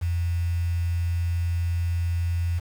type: tone with quantisation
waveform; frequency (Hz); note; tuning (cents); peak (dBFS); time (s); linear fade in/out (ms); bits
sine; 85.9; F2; -28; -22; 0.01-2.6; 20; 7
effects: none